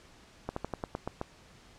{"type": "slowing click train", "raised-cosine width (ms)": 1, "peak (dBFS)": -19, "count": 8, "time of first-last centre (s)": [0.49, 1.214], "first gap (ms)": 74, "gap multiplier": 1.11, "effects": ["pink hiss -57 dBFS RMS until 1.78 s", "low-pass 7000 Hz 12 dB/octave"]}